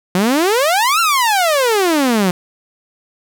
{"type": "exponential two-way sweep", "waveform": "sawtooth", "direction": "up then down", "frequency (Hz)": [174.61, 1396.9, 174.61], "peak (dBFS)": -8, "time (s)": [0.15, 2.31], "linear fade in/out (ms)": 2, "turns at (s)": 1, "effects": []}